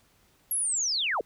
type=linear sweep; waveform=sine; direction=down; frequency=11470 to 349.2 Hz; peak=-25 dBFS; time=0.51-1.21 s; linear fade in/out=2 ms; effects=pink hiss -64 dBFS RMS until 1.25 s